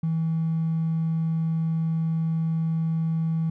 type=tone with hard clipping; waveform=triangle; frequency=162.3 Hz; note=E3; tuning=27 cents flat; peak=-22 dBFS; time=0.03-3.5 s; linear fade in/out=5 ms; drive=3 dB; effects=none